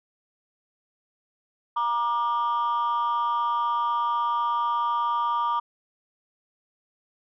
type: tone pair together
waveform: sine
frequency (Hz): 946 / 1190.1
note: A#5 / D6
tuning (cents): +25 / +23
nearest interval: major third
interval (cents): 398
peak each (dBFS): -23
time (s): 1.76-5.6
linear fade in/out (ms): 10
effects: tanh soft clip ceiling -19 dBFS